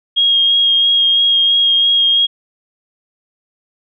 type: tone with vibrato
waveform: sine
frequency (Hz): 3259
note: G#7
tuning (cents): -33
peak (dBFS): -9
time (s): 0.16-2.27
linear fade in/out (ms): 20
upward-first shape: sine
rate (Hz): 3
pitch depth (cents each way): 13
effects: none